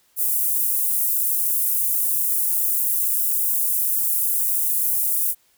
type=high-pass noise; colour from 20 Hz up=pink; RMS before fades=-21 dBFS; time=0.16-5.35 s; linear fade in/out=50 ms; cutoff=11000 Hz; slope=24 dB/octave; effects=white hiss -61 dBFS RMS until 5.57 s